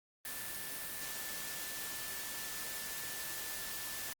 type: tone in noise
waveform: sine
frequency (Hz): 1760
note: A6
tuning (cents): 0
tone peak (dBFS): -50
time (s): 0.25-4.13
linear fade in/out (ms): 2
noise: white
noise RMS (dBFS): -42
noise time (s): 0.25-4.13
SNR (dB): -11
effects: Opus 32 kbps